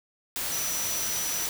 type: tone in noise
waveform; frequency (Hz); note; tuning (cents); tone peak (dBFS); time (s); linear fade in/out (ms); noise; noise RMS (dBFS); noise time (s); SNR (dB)
sine; 5900; F#8; -6; -31; 0.52-1.46; 0; white; -31; 0.36-1.49; -3
effects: none